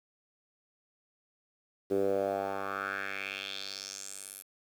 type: tone with band-pass filter sweep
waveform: 10% pulse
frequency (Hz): 98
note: G2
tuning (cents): 0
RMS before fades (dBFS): -35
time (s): 1.9-4.43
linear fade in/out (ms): 20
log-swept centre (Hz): 380 to 12000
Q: 3.5
effects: 9-bit